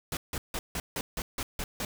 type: noise bursts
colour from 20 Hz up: pink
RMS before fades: -33 dBFS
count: 9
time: 0.12-1.85 s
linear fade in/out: 2 ms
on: 50 ms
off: 160 ms
effects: none